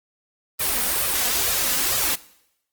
white noise with flanger, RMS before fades -22 dBFS, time 0.59-2.16 s, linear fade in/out 20 ms, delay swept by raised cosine 1.6 to 4.1 ms, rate 2.2 Hz, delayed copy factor +0.7, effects noise-tail reverb RT60 0.8 s tail -20 dB re dry + Opus 32 kbps

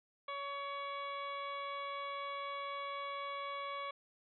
harmonic tone, 562 Hz, C#5, 24 cents sharp, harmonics 1 / 2 / 3 / 4 / 5 / 6 / 7, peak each -46 / -41 / -56 / -48 / -59 / -52 / -60 dBFS, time 0.28-3.91 s, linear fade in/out 5 ms, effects none

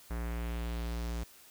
square tone with low-pass filter sweep, 58.3 Hz, A#1, 1 cent sharp, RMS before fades -36 dBFS, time 0.1-1.24 s, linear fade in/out 10 ms, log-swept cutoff 1700 to 7600 Hz, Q 1.5, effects white hiss -57 dBFS RMS until 1.5 s

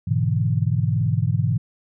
sine chord, E dominant seventh, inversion first, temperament equal, 103.83 / 123.47 / 146.83 / 164.81 Hz, G#2 / B2 / D3 / E3, 0 / 0 / 0 / 0 cents, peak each -22 / -22 / -25 / -25 dBFS, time 0.07-1.58 s, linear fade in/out 10 ms, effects none

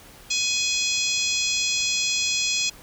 harmonic tone, 838 Hz, G#5, 15 cents sharp, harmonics 3 / 4 / 5 / 6 / 7 / 8 / 9, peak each -27 / -28 / -29 / -30 / -30 / -31 / -32 dBFS, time 0.3-2.7 s, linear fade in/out 10 ms, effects pink hiss -47 dBFS RMS until 2.82 s

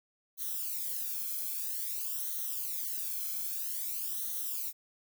violet noise with flanger, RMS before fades -36 dBFS, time 0.37-4.73 s, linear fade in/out 50 ms, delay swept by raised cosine 0.4 to 1.08 ms, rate 0.51 Hz, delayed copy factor -0.95, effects none

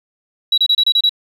sine tone bursts, 3896 Hz, B7, 24 cents flat, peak -9 dBFS, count 7, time 0.52-1.094 s, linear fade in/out 5 ms, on 58 ms, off 28 ms, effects tanh soft clip ceiling -5 dBFS + 8-bit

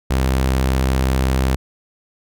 sawtooth tone, 65.41 Hz, C2, in tune, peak -11 dBFS, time 0.1-1.56 s, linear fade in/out 10 ms, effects none

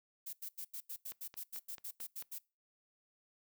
violet noise bursts, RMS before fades -44 dBFS, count 14, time 0.26-2.386 s, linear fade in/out 10 ms, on 72 ms, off 86 ms
click train, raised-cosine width 0.2 ms, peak -34 dBFS, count 6, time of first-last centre 1.12-2.224 s, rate 4.53 Hz
effects noise-tail reverb RT60 0.3 s tail -24 dB re dry

